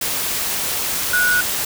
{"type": "tone in noise", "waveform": "sine", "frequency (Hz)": 1465, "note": "F#6", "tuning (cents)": -18, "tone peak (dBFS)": -14, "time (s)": [1.13, 1.41], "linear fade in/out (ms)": 5, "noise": "white", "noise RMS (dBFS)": -22, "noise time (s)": [0.01, 1.65], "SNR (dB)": 5, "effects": []}